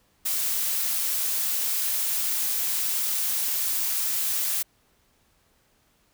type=noise; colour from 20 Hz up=blue; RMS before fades=-26 dBFS; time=0.25-4.63 s; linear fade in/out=10 ms; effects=pink hiss -65 dBFS RMS until 6.13 s